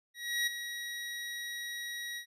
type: tone with ADSR envelope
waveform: 25% pulse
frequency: 1908 Hz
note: A#6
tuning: 40 cents sharp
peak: -24 dBFS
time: 0.14-2.26 s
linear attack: 330 ms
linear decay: 11 ms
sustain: -10 dB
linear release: 87 ms
effects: resampled to 32000 Hz